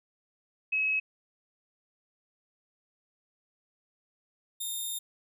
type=tone pair in turn; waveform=sine / 5% pulse; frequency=2565 / 3656 Hz; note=E7 / A#7; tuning=-48 / -34 cents; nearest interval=tritone; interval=614 cents; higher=second; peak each=-25 dBFS; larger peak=neither; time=0.72-1 / 4.6-4.99 s; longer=second; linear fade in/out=10 ms; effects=none